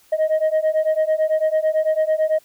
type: beating tone pair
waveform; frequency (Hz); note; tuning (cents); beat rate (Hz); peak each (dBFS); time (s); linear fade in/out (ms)
sine; 622.3 / 631.3; D#5 / D#5; 0 / +25; 9; -17; 0.12-2.39; 10
effects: tanh soft clip ceiling -13 dBFS + white hiss -55 dBFS RMS until 2.44 s